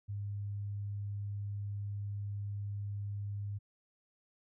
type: tone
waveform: sine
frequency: 101.6 Hz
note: G#2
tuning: 38 cents flat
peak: -36 dBFS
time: 0.08-3.59 s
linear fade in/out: 20 ms
effects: none